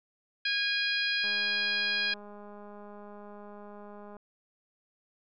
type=harmonic tone; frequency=820 Hz; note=G#5; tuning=22 cents flat; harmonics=2 / 3 / 4 / 5 / 6; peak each=-31 / -33 / -34 / -35 / -36 dBFS; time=0.45-2.14 s; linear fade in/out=5 ms
type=click train; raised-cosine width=1 ms; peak=-35 dBFS; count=604; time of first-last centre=1.24-4.167 s; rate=206 Hz
effects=none